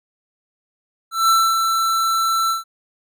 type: tone with ADSR envelope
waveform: square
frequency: 1336 Hz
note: E6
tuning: 23 cents sharp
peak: -12 dBFS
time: 1.11-2.64 s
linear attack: 180 ms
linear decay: 260 ms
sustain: -5 dB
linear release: 140 ms
effects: none